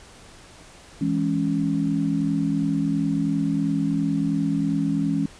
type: chord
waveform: sine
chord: C# minor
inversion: first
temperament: equal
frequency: 164.81 / 207.7 / 277.2 Hz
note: E3 / G#3 / C#4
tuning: 0 / 0 / 0 cents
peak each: -25 / -26 / -23 dBFS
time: 1.01-5.26 s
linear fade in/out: 5 ms
effects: pink hiss -47 dBFS RMS until 5.39 s + resampled to 22050 Hz